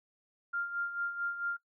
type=tone with tremolo; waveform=sine; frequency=1396.9 Hz; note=F6; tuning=in tune; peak=-30 dBFS; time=0.53-1.57 s; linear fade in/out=10 ms; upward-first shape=sine; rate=4.5 Hz; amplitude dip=65%; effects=noise-tail reverb RT60 0.1 s tail -20 dB re dry